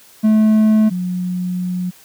triangle / sine tone pair in turn, 216.4 / 180.66 Hz, A3 / F#3, -29 / -41 cents, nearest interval minor third, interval 312 cents, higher first, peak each -7 / -18 dBFS, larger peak first, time 0.23-0.9 / 0.9-1.91 s, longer second, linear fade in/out 20 ms, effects white hiss -46 dBFS RMS until 2.04 s + high-pass 60 Hz 12 dB/octave

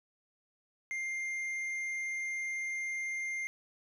triangle tone with tanh clipping, 2106 Hz, C7, 11 cents sharp, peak -35 dBFS, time 0.91-3.47 s, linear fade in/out 0 ms, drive 10 dB, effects none

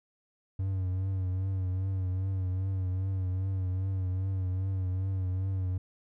triangle tone with vibrato, 94 Hz, F#2, 28 cents sharp, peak -26 dBFS, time 0.59-5.78 s, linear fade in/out 5 ms, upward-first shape triangle, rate 2.5 Hz, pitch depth 55 cents each way, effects none

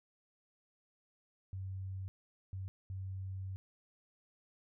sine tone bursts at uneven times, 95.2 Hz, F#2, 50 cents sharp, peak -39 dBFS, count 3, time 1.53-2.08 / 2.53-2.68 / 2.9-3.56 s, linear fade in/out 0 ms, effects none

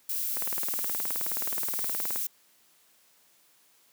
violet noise, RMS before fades -31 dBFS, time 0.09-2.27 s, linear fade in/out 5 ms
click train, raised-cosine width 0.5 ms, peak -21 dBFS, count 35, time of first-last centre 0.37-2.159 s, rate 19 Hz
effects white hiss -63 dBFS RMS until 3.92 s + high-pass 150 Hz 12 dB/octave

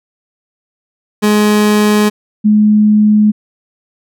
30% pulse / sine tone pair in turn, 210 / 211.5 Hz, G#3 / G#3, +19 / +32 cents, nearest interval unison, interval 13 cents, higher second, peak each -5 dBFS, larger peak neither, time 1.22-2.1 / 2.44-3.32 s, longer neither, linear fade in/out 20 ms, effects none

